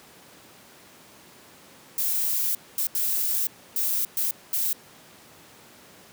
violet noise bursts at uneven times, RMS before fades -25 dBFS, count 6, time 1.98-2.55 / 2.78-2.87 / 2.95-3.47 / 3.76-4.05 / 4.17-4.31 / 4.53-4.73 s, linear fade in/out 2 ms, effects pink hiss -50 dBFS RMS until 6.12 s + high-pass 150 Hz 12 dB/octave

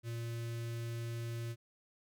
square tone with notch filter, 116.54 Hz, A#2, in tune, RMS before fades -40 dBFS, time 0.03-1.56 s, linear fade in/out 50 ms, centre 860 Hz, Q 0.98, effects none

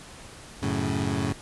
20% pulse chord, F# minor, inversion none, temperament equal, 92.5 / 110 / 138.59 Hz, F#2 / A2 / C#3, 0 / 0 / 0 cents, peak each -25 dBFS, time 0.62-1.33 s, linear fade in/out 10 ms, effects pink hiss -45 dBFS RMS until 1.41 s + resampled to 24000 Hz

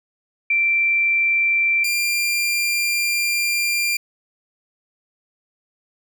sine / sawtooth tone pair in turn, 2349 / 2385 Hz, D7 / D7, 0 / +26 cents, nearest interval unison, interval 26 cents, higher second, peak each -15 dBFS, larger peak neither, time 0.5-1.84 / 1.84-3.97 s, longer second, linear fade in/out 5 ms, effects none

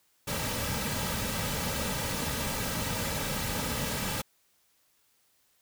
pink noise with comb filter, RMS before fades -32 dBFS, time 0.27-4.22 s, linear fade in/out 10 ms, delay 2.8 ms, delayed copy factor -0.6, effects white hiss -69 dBFS RMS until 5.61 s

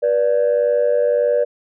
sine tone pair together, 485.3 / 587 Hz, B4 / D5, -30 / -1 cents, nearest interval minor third, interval 329 cents, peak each -15 dBFS, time 0.02-1.45 s, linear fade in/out 20 ms, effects tanh soft clip ceiling -9 dBFS

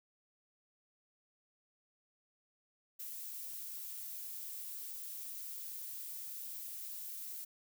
violet noise, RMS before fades -45 dBFS, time 2.99-7.45 s, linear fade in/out 10 ms, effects none

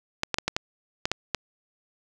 clicks, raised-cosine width 0.2 ms, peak -7 dBFS, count 8, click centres 0.234 / 0.343 / 0.385 / 0.48 / 0.565 / 1.055 / 1.116 / 1.347 s, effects 8-bit

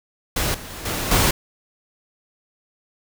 pink noise with level steps, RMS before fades -22 / -36 / -34 / -25 / -17 dBFS, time 0.36-1.31 s, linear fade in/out 5 ms, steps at 0.54 / 0.7 / 0.85 / 1.11 s, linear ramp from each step 5 ms, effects none

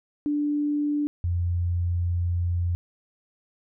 sine tone pair in turn, 293.7 / 87.32 Hz, D4 / F2, 0 / 0 cents, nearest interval octave + major sixth, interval 2100 cents, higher first, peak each -22 dBFS, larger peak neither, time 0.26-1.07 / 1.24-2.75 s, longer second, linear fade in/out 0 ms, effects none

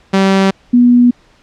sawtooth / sine tone pair in turn, 193.3 / 243.5 Hz, G3 / B3, -24 / -24 cents, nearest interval major third, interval 400 cents, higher second, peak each -4 dBFS, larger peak neither, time 0.13-0.51 / 0.73-1.11 s, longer neither, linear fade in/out 10 ms, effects pink hiss -49 dBFS RMS until 1.42 s + low-pass 5000 Hz 12 dB/octave

